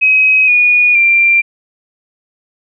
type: tone with pitch steps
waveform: sine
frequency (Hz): 2538 / 2453 / 2371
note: D#7 / D#7 / D7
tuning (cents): +34 / -25 / +16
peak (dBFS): -6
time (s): 0.01-1.42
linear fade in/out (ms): 20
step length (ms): 470
effects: none